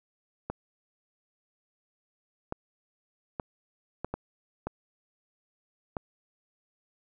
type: clicks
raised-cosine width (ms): 1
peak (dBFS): -18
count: 7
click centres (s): 0.5 / 2.524 / 3.398 / 4.046 / 4.14 / 4.67 / 5.968
effects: none